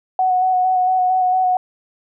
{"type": "tone with vibrato", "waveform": "sine", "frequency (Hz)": 740, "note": "F#5", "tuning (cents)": 0, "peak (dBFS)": -13, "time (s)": [0.19, 1.57], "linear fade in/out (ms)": 2, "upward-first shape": "square", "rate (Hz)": 4.4, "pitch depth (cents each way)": 16, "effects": []}